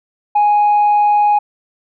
sine tone, 830.6 Hz, G#5, in tune, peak -7 dBFS, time 0.35-1.39 s, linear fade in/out 10 ms, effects tanh soft clip ceiling -7 dBFS

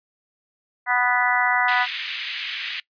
harmonic tone, 246.9 Hz, B3, in tune, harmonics 3 / 4 / 5 / 6 / 7 / 8, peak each -24 / -25 / -28 / -24 / -26 / -23 dBFS, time 0.86-1.87 s, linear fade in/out 50 ms
pink band-pass noise, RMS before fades -30 dBFS, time 1.68-2.8 s, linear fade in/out 2 ms, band 2100 to 3600 Hz, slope 24 dB/octave
effects noise-tail reverb RT60 0.1 s tail -21 dB re dry + resampled to 11025 Hz

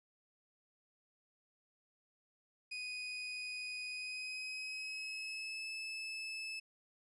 30% pulse tone with pitch glide, 2489 to 2613 Hz, D#7 to E7, 0 to -16 cents, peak -38 dBFS, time 2.71-6.6 s, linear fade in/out 10 ms, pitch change +84 cents, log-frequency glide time 3.88-5.67 s, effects resampled to 24000 Hz

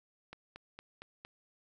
click train, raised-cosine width 0.3 ms, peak -30 dBFS, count 5, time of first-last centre 0.33-1.25 s, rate 4.35 Hz, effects none

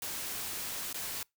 white noise with dropouts, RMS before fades -38 dBFS, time 0.02-1.23 s, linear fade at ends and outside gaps 2 ms, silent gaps 0.929-0.943 s, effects noise-tail reverb RT60 0.2 s tail -26 dB re dry

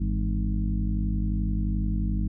harmonic tone with a mistuned harmonic, 51.5 Hz, G#1, 14 cents flat, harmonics 1 / 2 / 3 / 4 / 5 / 6, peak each -25 / -32 / -33 / -31 / -41 / -38 dBFS, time 0-2.28 s, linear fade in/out 10 ms, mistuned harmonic 3, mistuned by +99 cents, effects none

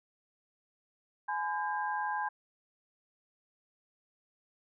sine tone cluster, 841 / 1012 / 1605 Hz, G#5 / B5 / G6, +22 / +42 / +40 cents, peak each -34 / -36 / -37 dBFS, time 1.28-2.29 s, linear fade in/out 10 ms, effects none

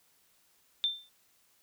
sine tone with exponential decay, 3571 Hz, A7, 25 cents sharp, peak -23 dBFS, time 0.84-1.09 s, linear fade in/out 0 ms, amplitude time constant 54 ms, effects white hiss -68 dBFS RMS until 1.62 s

